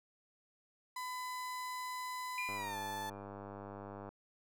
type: tone with pitch glide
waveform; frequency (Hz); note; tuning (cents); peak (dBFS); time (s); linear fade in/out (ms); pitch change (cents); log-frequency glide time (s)
35% pulse; 1005 to 874.9; B5 to A5; +30 to -10; -38; 0.96-3.1; 5; -240; 2.55-2.77
type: tone with exponential decay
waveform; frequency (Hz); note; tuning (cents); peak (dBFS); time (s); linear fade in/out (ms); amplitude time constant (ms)
sine; 2406; D7; +41; -36; 2.38-3.26; 1; 190
type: click train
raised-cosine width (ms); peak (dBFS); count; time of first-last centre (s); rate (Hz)
1; -33; 161; 2.49-4.09; 100
effects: none